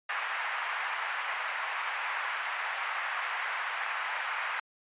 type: band-pass noise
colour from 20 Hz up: white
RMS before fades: -34 dBFS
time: 0.09-4.6 s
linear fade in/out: 5 ms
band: 820 to 2200 Hz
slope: 24 dB/octave
effects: resampled to 8000 Hz